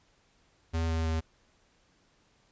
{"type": "tone with pitch steps", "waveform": "square", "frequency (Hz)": [82, 81.25, 80.5], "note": ["E2", "E2", "E2"], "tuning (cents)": [-9, -24, -41], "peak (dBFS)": -28, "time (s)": [0.73, 1.21], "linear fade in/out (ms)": 20, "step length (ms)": 160, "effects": ["pink hiss -67 dBFS RMS until 2.51 s", "resampled to 16000 Hz"]}